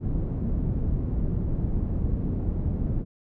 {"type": "low-pass noise", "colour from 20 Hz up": "pink", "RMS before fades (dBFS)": -26, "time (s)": [0, 3.05], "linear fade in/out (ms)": 50, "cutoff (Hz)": 220, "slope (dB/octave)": 12, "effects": []}